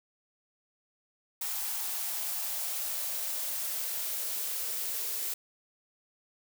blue noise with high-pass filter sweep, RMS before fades -34 dBFS, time 1.41-5.34 s, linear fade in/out 5 ms, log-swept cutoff 830 to 390 Hz, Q 3.2, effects none

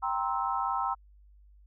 sine chord, C dominant seventh, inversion second, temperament just, 784.9 / 941.9 / 1046.5 / 1308.1 Hz, G5 / Bb5 / C6 / E6, +2 / +18 / 0 / -14 cents, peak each -33 dBFS, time 0.02-0.95 s, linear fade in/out 20 ms, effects added 50 Hz sine -54 dBFS peak until 1.66 s

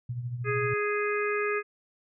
sine tone with tremolo, 121.6 Hz, B2, 26 cents flat, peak -28 dBFS, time 0.09-0.74 s, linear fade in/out 5 ms, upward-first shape triangle, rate 13 Hz, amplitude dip 65%
harmonic tone, 415.3 Hz, G#4, in tune, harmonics 1 / 3 / 4 / 5 / 6, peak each -28 / -33 / -34 / -35 / -36 dBFS, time 0.44-1.63 s, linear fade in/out 50 ms
effects none

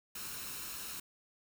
white noise with comb filter, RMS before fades -43 dBFS, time 0.15-1 s, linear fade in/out 5 ms, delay 0.74 ms, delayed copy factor +0.5, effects none

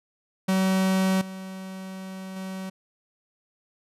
45% pulse tone with level steps, 189.4 Hz, F#3, 41 cents sharp, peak -20 / -35 / -32 dBFS, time 0.48-2.7 s, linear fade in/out 10 ms, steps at 1.21 / 2.36 s, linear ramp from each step 5 ms, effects resampled to 32000 Hz

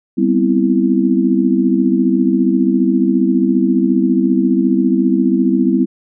sine chord, C major seventh, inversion second, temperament equal, 196 / 246.9 / 261.6 / 329.6 Hz, G3 / B3 / C4 / E4, 0 / 0 / 0 / 0 cents, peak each -16 dBFS, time 0.17-5.86 s, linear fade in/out 20 ms, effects none

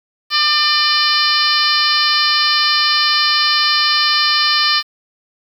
harmonic tone, 598 Hz, D5, 31 cents sharp, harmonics 2 / 3 / 4 / 5 / 6 / 7 / 8 / 9, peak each -19 / -20 / -23 / -20 / -24 / -18 / -18 / -23 dBFS, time 0.3-4.83 s, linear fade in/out 50 ms, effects 7-bit

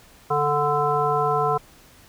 harmonic tone, 146.83 Hz, D3, in tune, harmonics 1 / 3 / 5 / 7 / 9, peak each -29 / -24 / -24 / -24 / -26 dBFS, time 0.3-1.58 s, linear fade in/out 10 ms, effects pink hiss -51 dBFS RMS until 2.08 s

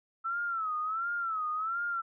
sine tone with vibrato, 1318.5 Hz, E6, in tune, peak -30 dBFS, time 0.24-2.02 s, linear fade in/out 20 ms, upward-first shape sine, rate 1.4 Hz, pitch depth 120 cents each way, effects none

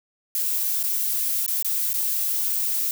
violet noise with dropouts, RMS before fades -24 dBFS, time 0.35-2.91 s, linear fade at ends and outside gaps 1 ms, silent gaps 0.83-0.837 / 1.463-1.479 / 1.625-1.646 / 1.932-1.94 s, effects none

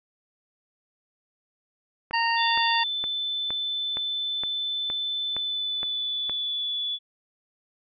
click train, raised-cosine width 0.5 ms, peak -20 dBFS, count 10, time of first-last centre 2.11-6.296 s, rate 2.15 Hz
harmonic tone, 925 Hz, A#5, 14 cents flat, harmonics 1 / 2 / 3 / 5, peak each -24 / -27 / -29 / -31 dBFS, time 2.13-2.84 s, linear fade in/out 10 ms
sine tone with pitch glide, 3520 to 3438 Hz, A7 to A7, 0 to -41 cents, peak -26 dBFS, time 2.36-6.99 s, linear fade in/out 50 ms, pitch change -41 cents, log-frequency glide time 5.27-6.75 s
effects none

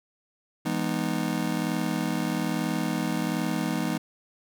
square chord, E major seventh, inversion none, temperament just, 164.81 / 206 / 247.2 / 309 Hz, E3 / G#3 / B3 / D#4, 0 / -14 / +2 / -12 cents, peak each -32 dBFS, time 0.65-3.98 s, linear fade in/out 10 ms, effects none

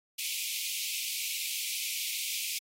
pink high-pass noise, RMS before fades -35 dBFS, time 0.18-2.59 s, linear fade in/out 10 ms, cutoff 2200 Hz, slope 96 dB/octave, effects AAC 48 kbps

